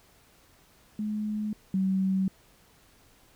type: tone pair in turn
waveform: sine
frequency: 212.1 / 190.48 Hz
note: G#3 / G3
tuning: +37 / -49 cents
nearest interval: major second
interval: 186 cents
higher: first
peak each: -28 / -23 dBFS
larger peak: second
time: 0.99-1.53 / 1.74-2.28 s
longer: neither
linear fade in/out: 2 ms
effects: pink hiss -60 dBFS RMS until 3.35 s